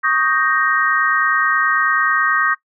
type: chord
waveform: sine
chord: Eb dominant seventh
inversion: third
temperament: equal with one note detuned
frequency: 1115.2 / 1244.5 / 1568 / 1864.7 Hz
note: Db6 / Eb6 / G6 / Bb6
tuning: +10 / 0 / 0 / 0 cents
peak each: -21 / -19 / -19 / -19 dBFS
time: 0.03-2.55 s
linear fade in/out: 20 ms
effects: noise-tail reverb RT60 0.1 s tail -18 dB re dry